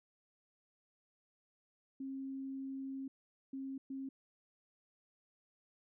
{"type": "tone bursts at uneven times", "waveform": "sine", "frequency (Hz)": 268.8, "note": "C4", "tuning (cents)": 47, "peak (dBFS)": -40, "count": 3, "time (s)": [[2, 3.08], [3.53, 3.78], [3.9, 4.09]], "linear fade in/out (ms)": 5, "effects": []}